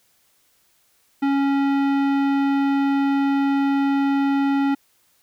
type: tone with tanh clipping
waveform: sine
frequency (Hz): 277.2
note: C#4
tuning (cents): 0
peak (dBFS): -19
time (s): 1.22-4.75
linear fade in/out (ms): 10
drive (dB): 17
effects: white hiss -62 dBFS RMS until 5.22 s